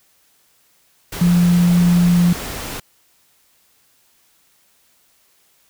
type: tone in noise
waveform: sine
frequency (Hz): 174.7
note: F3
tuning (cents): +1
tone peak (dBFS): -10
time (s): 1.21-2.33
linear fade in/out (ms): 5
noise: pink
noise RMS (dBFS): -28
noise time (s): 1.12-2.8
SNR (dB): +15
effects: white hiss -58 dBFS RMS until 5.69 s